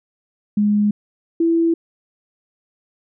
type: tone pair in turn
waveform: sine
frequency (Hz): 207.7 / 332.4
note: G#3 / E4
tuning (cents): 0 / +15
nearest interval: minor sixth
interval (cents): 815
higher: second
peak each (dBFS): -13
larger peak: neither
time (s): 0.57-0.91 / 1.4-1.74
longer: neither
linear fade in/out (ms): 5
effects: none